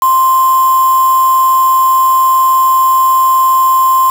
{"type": "tone with quantisation", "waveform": "sine", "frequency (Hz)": 1046.5, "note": "C6", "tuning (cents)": 0, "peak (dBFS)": -6, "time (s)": [0.02, 4.1], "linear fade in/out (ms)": 2, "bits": 3, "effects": []}